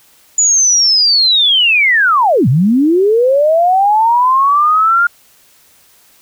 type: linear two-way sweep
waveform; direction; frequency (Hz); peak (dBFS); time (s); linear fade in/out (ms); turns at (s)
sine; down then up; 6980 to 113.8 to 1420; -7; 0.38-5.07; 5; 2.48
effects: white hiss -48 dBFS RMS until 6.21 s